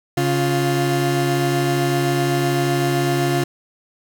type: tone pair together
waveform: 30% pulse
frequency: 138.59 / 350.4 Hz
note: C#3 / F4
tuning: 0 / +6 cents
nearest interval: octave + major third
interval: 1606 cents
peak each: -17 dBFS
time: 0.17-3.44 s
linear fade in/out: 5 ms
effects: none